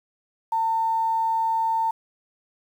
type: tone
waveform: sine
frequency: 900 Hz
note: A5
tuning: 39 cents sharp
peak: -20 dBFS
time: 0.52-1.91 s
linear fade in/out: 5 ms
effects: 8-bit